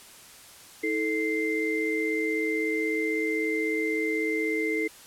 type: tone cluster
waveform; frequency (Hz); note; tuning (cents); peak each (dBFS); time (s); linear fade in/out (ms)
sine; 321 / 437.2 / 2087; E4 / A4 / C7; -46 / -11 / -5; -29; 0.83-4.88; 10
effects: white hiss -49 dBFS RMS until 5.06 s + low-pass 12000 Hz 12 dB/octave